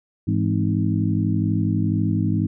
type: harmonic tone with a mistuned harmonic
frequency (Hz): 52.1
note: G#1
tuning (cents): +6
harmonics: 2 / 3 / 4 / 5 / 6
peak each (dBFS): -22 / -24 / -25 / -26 / -27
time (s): 0.27-2.47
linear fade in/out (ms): 10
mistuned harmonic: 3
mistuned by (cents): +110
effects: none